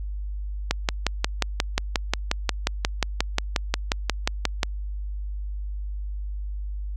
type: click train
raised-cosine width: 0.2 ms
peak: -3 dBFS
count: 23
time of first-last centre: 0.71-4.632 s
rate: 5.61 Hz
effects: added 50 Hz sine -28 dBFS peak until 6.96 s